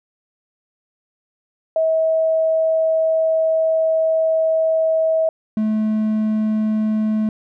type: tone pair in turn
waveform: sine / triangle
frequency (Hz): 643 / 216.1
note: E5 / A3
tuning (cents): -43 / -31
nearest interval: octave + perfect fifth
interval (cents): 1888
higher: first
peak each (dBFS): -14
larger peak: neither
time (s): 1.76-5.29 / 5.57-7.29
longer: first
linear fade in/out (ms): 2
effects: none